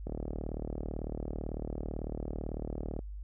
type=click train; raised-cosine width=2 ms; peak=-24 dBFS; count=112; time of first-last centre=0.07-2.991 s; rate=38 Hz; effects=added 50 Hz sine -39 dBFS peak until 3.23 s